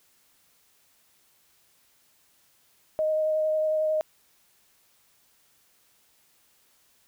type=tone with vibrato; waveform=sine; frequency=622.3 Hz; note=D#5; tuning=in tune; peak=-22 dBFS; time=2.99-4.01 s; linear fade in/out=0 ms; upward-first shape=sine; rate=11 Hz; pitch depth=11 cents each way; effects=white hiss -64 dBFS RMS until 7.07 s